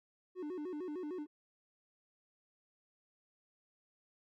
triangle tone with vibrato, 330.6 Hz, E4, 5 cents sharp, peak -37 dBFS, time 0.35-1.27 s, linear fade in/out 50 ms, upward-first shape square, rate 6.6 Hz, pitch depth 180 cents each way, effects none

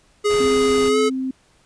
square tone with pitch glide, 415.3 to 430.2 Hz, G#4 to A4, 0 to -39 cents, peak -16 dBFS, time 0.24-1.1 s, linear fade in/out 20 ms, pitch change +61 cents, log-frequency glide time 0.88-0.98 s
pink noise, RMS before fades -32 dBFS, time 0.29-0.9 s, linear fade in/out 20 ms
sine tone, 261.6 Hz, C4, in tune, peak -21 dBFS, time 0.4-1.31 s, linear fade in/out 5 ms
effects pink hiss -57 dBFS RMS until 1.65 s + resampled to 22050 Hz

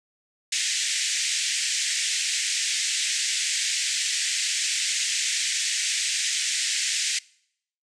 white band-pass noise, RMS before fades -26 dBFS, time 0.52-7.19 s, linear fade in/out 5 ms, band 1800 to 8300 Hz, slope 48 dB/octave, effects noise-tail reverb RT60 0.7 s tail -24 dB re dry

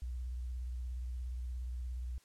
sine tone with vibrato, 61.74 Hz, B1, in tune, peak -37 dBFS, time 0.02-2.18 s, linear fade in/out 0 ms, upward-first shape square, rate 17 Hz, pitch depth 61 cents each way, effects white hiss -68 dBFS RMS until 2.24 s + low-pass 10000 Hz 12 dB/octave

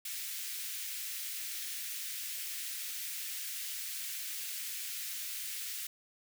white high-pass noise, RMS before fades -40 dBFS, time 0.05-5.87 s, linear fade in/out 5 ms, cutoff 1800 Hz, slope 24 dB/octave, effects none

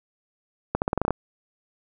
accelerating click train, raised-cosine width 1 ms, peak -8 dBFS, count 9, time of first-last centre 0.75-1.107 s, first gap 69 ms, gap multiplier 0.87, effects none

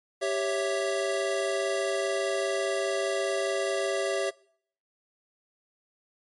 square chord, C# diminished, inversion second, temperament equal, 392 / 554.4 / 659.3 Hz, G4 / C#5 / E5, 0 / 0 / 0 cents, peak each -31 dBFS, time 0.21-4.31 s, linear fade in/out 20 ms, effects noise-tail reverb RT60 0.6 s tail -23 dB re dry + MP3 48 kbps

